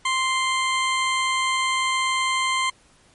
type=tone; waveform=20% pulse; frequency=1046.5 Hz; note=C6; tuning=in tune; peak=-15 dBFS; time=0.05-2.7 s; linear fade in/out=5 ms; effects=pink hiss -56 dBFS RMS until 3.14 s + MP3 48 kbps